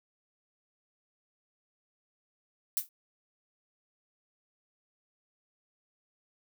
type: noise with exponential decay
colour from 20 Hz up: violet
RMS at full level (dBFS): -25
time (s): 2.77-2.89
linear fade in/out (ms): 1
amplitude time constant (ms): 24
effects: none